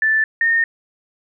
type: tone pair in turn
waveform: sine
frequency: 1760 / 1833.1 Hz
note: A6 / A#6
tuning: 0 / -30 cents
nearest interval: minor second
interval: 70 cents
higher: second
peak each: -13 dBFS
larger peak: neither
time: 0.02-0.24 / 0.41-0.64 s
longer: second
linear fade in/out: 2 ms
effects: none